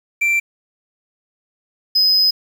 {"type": "tone pair in turn", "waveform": "triangle", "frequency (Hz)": [2350, 5043], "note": ["D7", "D#8"], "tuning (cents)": [1, 22], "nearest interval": "octave + minor second", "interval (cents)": 1321, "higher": "second", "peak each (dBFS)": [-12, -10], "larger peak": "second", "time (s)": [[0.21, 0.4], [1.95, 2.31]], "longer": "second", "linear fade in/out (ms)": 10, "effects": ["7-bit"]}